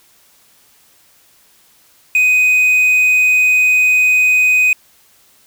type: tone with quantisation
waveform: triangle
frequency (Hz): 2500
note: D#7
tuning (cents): +8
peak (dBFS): -7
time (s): 2.15-4.73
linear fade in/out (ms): 2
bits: 6
effects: white hiss -51 dBFS RMS until 5.46 s